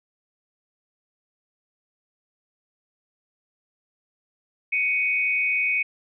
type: tone pair together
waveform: sine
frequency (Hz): 2232 / 2502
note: C#7 / D#7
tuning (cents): +11 / +9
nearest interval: major second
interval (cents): 198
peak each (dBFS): -23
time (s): 4.72-5.83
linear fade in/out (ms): 10
effects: none